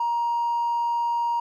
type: tone with hard clipping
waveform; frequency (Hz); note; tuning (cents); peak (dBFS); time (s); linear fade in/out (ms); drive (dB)
sine; 942; A#5; +18; -22; 0-1.4; 5; 1
effects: none